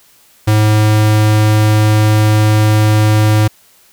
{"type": "tone", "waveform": "square", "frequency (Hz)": 107.1, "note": "A2", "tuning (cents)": -46, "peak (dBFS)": -8, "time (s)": [0.47, 3.48], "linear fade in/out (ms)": 10, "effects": ["white hiss -48 dBFS RMS until 3.92 s"]}